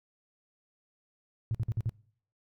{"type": "tone bursts", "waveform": "sine", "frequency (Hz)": 112.8, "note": "A2", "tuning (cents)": 44, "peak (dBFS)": -26, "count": 5, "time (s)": [1.51, 1.894], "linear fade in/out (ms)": 0, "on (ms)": 36, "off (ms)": 51, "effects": ["noise-tail reverb RT60 0.6 s tail -25 dB re dry", "tanh soft clip ceiling -22 dBFS"]}